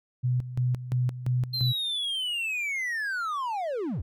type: tone with tremolo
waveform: sine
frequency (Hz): 125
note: B2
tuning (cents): +21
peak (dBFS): -22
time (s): 0.23-1.73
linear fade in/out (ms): 20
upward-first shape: square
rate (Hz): 2.9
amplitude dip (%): 75
type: linear sweep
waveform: triangle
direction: down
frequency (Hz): 4186 to 55.4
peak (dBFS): -26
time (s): 1.53-4.02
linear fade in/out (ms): 10
effects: none